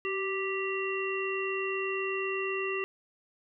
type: harmonic tone with a mistuned harmonic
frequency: 392 Hz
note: G4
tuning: in tune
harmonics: 1 / 3 / 5 / 7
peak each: -32 / -38 / -38 / -35 dBFS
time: 0.05-2.84 s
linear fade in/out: 0 ms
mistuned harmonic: 1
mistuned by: -32 cents
effects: none